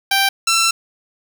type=tone pair in turn; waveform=10% pulse; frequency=784 / 1343.7 Hz; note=G5 / E6; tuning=0 / +33 cents; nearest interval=major sixth; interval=933 cents; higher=second; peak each=-5 dBFS; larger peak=neither; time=0.11-0.29 / 0.47-0.71 s; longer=second; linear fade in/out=5 ms; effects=none